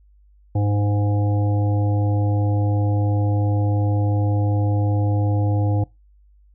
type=harmonic tone; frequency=102.8 Hz; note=G#2; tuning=17 cents flat; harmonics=1 / 3 / 5 / 7 / 8; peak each=-17 / -27 / -31 / -34 / -35 dBFS; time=0.55-5.84 s; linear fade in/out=5 ms; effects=noise-tail reverb RT60 0.2 s tail -22 dB re dry + added 50 Hz sine -50 dBFS peak until 6.54 s